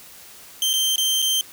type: tone with dropouts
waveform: sawtooth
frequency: 3136 Hz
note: G7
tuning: in tune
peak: -15 dBFS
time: 0.62-1.41 s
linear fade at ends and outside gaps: 1 ms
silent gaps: 0.732-0.737 / 0.959-0.98 / 1.219-1.224 s
effects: white hiss -44 dBFS RMS until 1.52 s